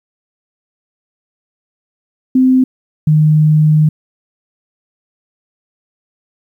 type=tone pair in turn; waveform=sine; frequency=258.3 / 153.59 Hz; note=C4 / D#3; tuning=-22 / -22 cents; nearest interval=major sixth; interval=900 cents; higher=first; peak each=-6 dBFS; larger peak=neither; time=2.35-2.64 / 3.07-3.89 s; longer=second; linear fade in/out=5 ms; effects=8-bit